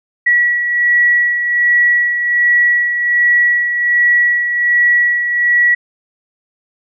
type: beating tone pair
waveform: sine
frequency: 1932 / 1933.3 Hz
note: B6 / B6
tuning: -39 / -37 cents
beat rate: 1.3 Hz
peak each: -10 / -19 dBFS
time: 0.26-5.75 s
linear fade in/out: 10 ms
effects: none